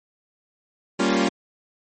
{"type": "chord", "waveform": "sawtooth", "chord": "G half-diminished seventh", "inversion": "none", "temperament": "equal", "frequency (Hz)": [196, 233.1, 277.2, 349.2], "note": ["G3", "Bb3", "Db4", "F4"], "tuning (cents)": [0, 0, 0, 0], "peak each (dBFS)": -20, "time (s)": [0.99, 1.29], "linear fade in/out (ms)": 10, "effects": ["MP3 32 kbps"]}